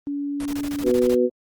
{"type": "tone with pitch glide", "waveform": "sine", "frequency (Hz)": [285.2, 287], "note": ["C#4", "D4"], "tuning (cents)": [49, -40], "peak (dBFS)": -24, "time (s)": [0.07, 0.9], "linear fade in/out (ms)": 0, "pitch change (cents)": 11, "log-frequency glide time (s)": [0.3, 0.68]}
{"type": "noise bursts", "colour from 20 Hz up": "pink", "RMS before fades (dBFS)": -35, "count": 10, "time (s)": [0.4, 1.148], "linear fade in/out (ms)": 2, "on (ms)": 55, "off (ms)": 22}
{"type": "harmonic tone", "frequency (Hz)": 123.47, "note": "B2", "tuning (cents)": 0, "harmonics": [2, 3, 4], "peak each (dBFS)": [-22, -19, -20], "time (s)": [0.83, 1.3], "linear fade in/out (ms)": 50}
{"effects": ["Opus 32 kbps"]}